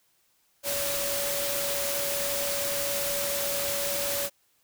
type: tone in noise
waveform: sine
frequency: 566 Hz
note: C#5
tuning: 36 cents sharp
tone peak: -32 dBFS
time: 0.63-4.3 s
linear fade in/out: 50 ms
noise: white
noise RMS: -30 dBFS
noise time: 0.63-4.3 s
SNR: -5 dB
effects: white hiss -68 dBFS RMS until 4.63 s